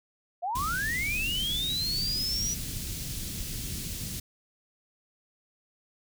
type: linear sweep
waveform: sine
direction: up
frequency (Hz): 659.3 to 5920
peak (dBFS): -28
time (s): 0.42-2.55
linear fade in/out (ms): 20
type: band-stop noise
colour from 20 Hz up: pink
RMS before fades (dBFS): -35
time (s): 0.55-4.2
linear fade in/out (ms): 5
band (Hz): 210 to 3900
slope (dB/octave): 12
effects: none